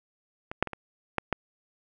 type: clicks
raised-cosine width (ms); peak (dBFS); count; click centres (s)
0.5; -20 / -6 / -20 / -21 / -10 / -10; 6; 0.515 / 0.626 / 0.673 / 0.733 / 1.183 / 1.327
effects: none